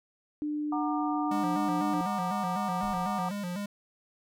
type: tone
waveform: sine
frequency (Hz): 298.7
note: D4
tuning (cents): +29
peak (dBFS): -29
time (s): 0.42-2.01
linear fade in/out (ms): 0
type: chord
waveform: sine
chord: Gb augmented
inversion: none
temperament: equal with one note detuned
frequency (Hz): 740 / 932.3 / 1196.6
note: Gb5 / Bb5 / D6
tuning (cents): 0 / 0 / +32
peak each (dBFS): -33 / -36 / -35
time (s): 0.72-3.29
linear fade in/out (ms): 5
type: tone with vibrato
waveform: square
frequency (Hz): 190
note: F#3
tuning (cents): +46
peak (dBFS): -33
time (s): 1.31-3.66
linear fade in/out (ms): 5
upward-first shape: square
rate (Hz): 4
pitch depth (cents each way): 120
type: noise with exponential decay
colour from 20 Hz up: brown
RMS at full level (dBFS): -40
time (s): 2.83-3.39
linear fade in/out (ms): 1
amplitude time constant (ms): 120
effects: none